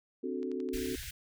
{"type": "chord", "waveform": "sine", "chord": "D dominant seventh", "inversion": "third", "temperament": "equal", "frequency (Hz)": [261.6, 293.7, 370, 440], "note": ["C4", "D4", "F#4", "A4"], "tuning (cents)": [0, 0, 0, 0], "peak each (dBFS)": [-37, -42, -37, -40], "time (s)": [0.23, 0.96], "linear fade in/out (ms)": 10}
{"type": "click train", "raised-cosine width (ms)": 0.2, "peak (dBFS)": -36, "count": 8, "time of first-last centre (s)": [0.43, 1.033], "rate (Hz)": 11.6}
{"type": "band-stop noise", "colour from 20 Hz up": "pink", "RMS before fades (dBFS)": -42, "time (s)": [0.73, 1.11], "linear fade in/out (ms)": 5, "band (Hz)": [130, 1500], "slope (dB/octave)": 96}
{"effects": []}